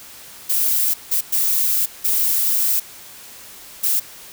violet noise bursts at uneven times, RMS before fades -18 dBFS, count 5, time 0.49-0.94 / 1.11-1.21 / 1.32-1.86 / 2.04-2.8 / 3.83-4 s, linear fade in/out 10 ms, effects white hiss -40 dBFS RMS until 4.32 s

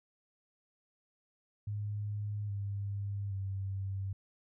sine tone with pitch steps, 103.83 / 100.41 / 97.1 Hz, G#2 / G2 / G2, 0 / +42 / -16 cents, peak -34 dBFS, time 1.67-4.13 s, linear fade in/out 5 ms, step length 820 ms, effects none

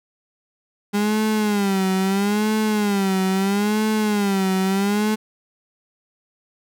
35% pulse tone with vibrato, 202.3 Hz, G#3, 45 cents flat, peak -16 dBFS, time 0.93-5.16 s, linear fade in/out 20 ms, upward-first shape sine, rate 0.76 Hz, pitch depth 120 cents each way, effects none

